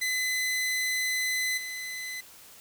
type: tone with level steps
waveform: sawtooth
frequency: 2020 Hz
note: B6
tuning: 39 cents sharp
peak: -23 / -31 dBFS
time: 0.01-2.21 s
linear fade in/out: 10 ms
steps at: 1.57 s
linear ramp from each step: 10 ms
effects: white hiss -51 dBFS RMS until 2.6 s